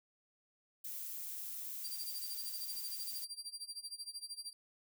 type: noise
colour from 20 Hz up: violet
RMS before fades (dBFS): -44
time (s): 0.84-3.25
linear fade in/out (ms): 10
type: tone with tremolo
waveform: 30% pulse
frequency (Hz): 4727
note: D8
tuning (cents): +10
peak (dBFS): -38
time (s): 1.84-4.53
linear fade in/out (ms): 2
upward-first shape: sine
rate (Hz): 13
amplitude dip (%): 90
effects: none